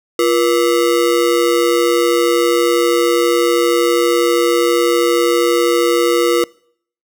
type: ring-modulated tone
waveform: square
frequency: 413.1 Hz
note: G#4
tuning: 9 cents flat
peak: -9 dBFS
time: 0.19-6.44 s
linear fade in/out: 2 ms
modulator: 66.2 Hz
effects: noise-tail reverb RT60 0.6 s tail -25 dB re dry